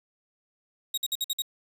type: tone bursts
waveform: sawtooth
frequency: 3790 Hz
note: A#7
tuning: 28 cents sharp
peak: -23 dBFS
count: 6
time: 0.94-1.421 s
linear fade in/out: 5 ms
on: 36 ms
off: 53 ms
effects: 9-bit